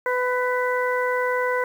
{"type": "harmonic tone with a mistuned harmonic", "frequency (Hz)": 499.5, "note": "B4", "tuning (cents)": 20, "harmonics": [1, 2, 3, 4], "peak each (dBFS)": [-23, -26, -28, -29], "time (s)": [0.06, 1.64], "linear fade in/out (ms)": 2, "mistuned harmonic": 4, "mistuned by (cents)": -16, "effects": ["8-bit"]}